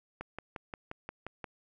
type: click train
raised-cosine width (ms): 0.5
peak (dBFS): -24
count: 8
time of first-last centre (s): 0.21-1.442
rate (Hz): 5.68
effects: none